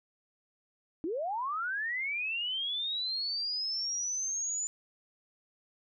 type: linear sweep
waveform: sine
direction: up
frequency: 293.7 to 7040 Hz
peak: -31 dBFS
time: 1.04-4.67 s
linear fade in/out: 0 ms
effects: none